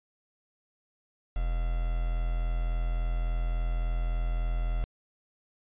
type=tone with quantisation; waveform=triangle; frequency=41.77 Hz; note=E1; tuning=24 cents sharp; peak=-24 dBFS; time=1.36-4.84 s; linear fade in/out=0 ms; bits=7; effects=resampled to 8000 Hz